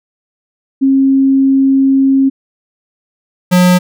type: tone pair in turn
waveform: sine / square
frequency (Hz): 270 / 180.2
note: C#4 / F#3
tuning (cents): -45 / -45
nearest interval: perfect fifth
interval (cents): 700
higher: first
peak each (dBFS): -6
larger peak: neither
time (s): 0.81-2.3 / 3.51-3.79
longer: first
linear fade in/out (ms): 20
effects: none